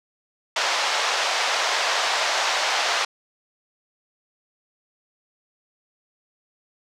pink band-pass noise, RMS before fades -23 dBFS, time 0.56-3.05 s, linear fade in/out 5 ms, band 620 to 6100 Hz, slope 24 dB/octave, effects none

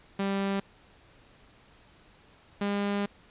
sawtooth tone pair in turn, 196.8 / 202.2 Hz, G3 / G#3, +7 / -46 cents, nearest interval unison, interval 47 cents, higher second, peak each -23 dBFS, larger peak neither, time 0.19-0.6 / 2.61-3.06 s, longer second, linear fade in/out 5 ms, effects pink hiss -58 dBFS RMS until 3.3 s + resampled to 8000 Hz

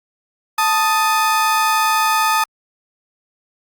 35% pulse tone pair together, 882 / 1248.6 Hz, A5 / D#6, +4 / +6 cents, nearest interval tritone, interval 602 cents, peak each -15 dBFS, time 0.58-2.44 s, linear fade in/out 5 ms, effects Opus 48 kbps

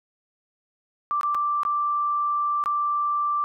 sine tone with dropouts, 1174.7 Hz, D6, in tune, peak -21 dBFS, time 1.11-3.44 s, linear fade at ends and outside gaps 0 ms, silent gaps 1.211-1.232 / 1.346-1.35 / 1.633-1.651 / 2.639-2.659 s, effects none

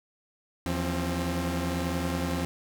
sawtooth tone cluster, 81.5 / 173.4 / 266 Hz, E2 / F3 / C4, -19 / -12 / +29 cents, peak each -28 dBFS, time 0.66-2.45 s, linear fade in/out 0 ms, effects none

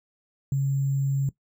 sine tone with sample-and-hold, 137.7 Hz, C#3, 11 cents flat, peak -21 dBFS, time 0.52-1.29 s, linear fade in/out 2 ms, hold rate 7350 Hz, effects noise-tail reverb RT60 0.1 s tail -18 dB re dry

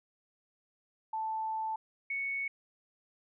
sine tone pair in turn, 880 / 2217 Hz, A5 / C#7, 0 / 0 cents, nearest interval octave + major third, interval 1600 cents, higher second, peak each -32 / -32 dBFS, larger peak neither, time 1.13-1.76 / 2.1-2.48 s, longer first, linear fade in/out 5 ms, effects none

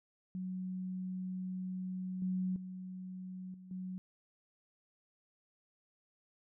sine tone with level steps, 185 Hz, F#3, in tune, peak -37 / -32 / -42 / -50 / -39 dBFS, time 0.35-3.98 s, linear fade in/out 0 ms, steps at 2.22 / 2.56 / 3.54 / 3.71 s, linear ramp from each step 2 ms, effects none

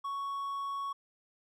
triangle tone, 1112 Hz, C#6, 5 cents sharp, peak -32 dBFS, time 0.04-0.93 s, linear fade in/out 10 ms, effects none

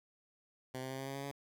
10% pulse tone with pitch steps, 129.2 / 131 / 132.83 / 134.69 / 136.57 / 138.47 / 140.41 Hz, C3 / C3 / C3 / C#3 / C#3 / C#3 / C#3, -21 / +2 / +26 / -49 / -25 / -2 / +23 cents, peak -32 dBFS, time 0.74-1.314 s, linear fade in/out 5 ms, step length 82 ms, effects none

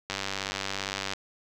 click train, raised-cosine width 0.2 ms, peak -13 dBFS, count 102, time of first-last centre 0.1-1.135 s, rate 97.6 Hz, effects none

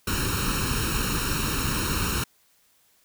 pink noise with comb filter, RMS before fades -26 dBFS, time 0.07-2.24 s, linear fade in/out 5 ms, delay 0.73 ms, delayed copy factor +0.85, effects white hiss -63 dBFS RMS until 3.04 s

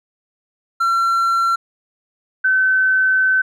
triangle / sine tone pair in turn, 1360 / 1526.5 Hz, F6 / G6, -46 / -46 cents, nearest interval major second, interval 200 cents, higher second, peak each -12 dBFS, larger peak neither, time 0.8-1.56 / 2.44-3.42 s, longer second, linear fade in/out 10 ms, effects none

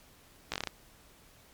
slowing click train, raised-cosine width 0.2 ms, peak -15 dBFS, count 7, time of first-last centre 0.52-0.673 s, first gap 17 ms, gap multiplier 1.16, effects pink hiss -59 dBFS RMS until 1.53 s + MP3 96 kbps

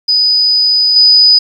sine tone with level steps, 4978 Hz, D#8, in tune, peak -7 / -3 dBFS, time 0.08-1.39 s, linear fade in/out 10 ms, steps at 0.96 s, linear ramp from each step 2 ms, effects 7-bit

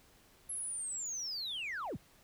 sine linear sweep, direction down, 11240 to 51.91 Hz, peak -35 dBFS, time 0.49-1.97 s, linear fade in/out 10 ms, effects tanh soft clip ceiling -35 dBFS + pink hiss -64 dBFS RMS until 2.23 s

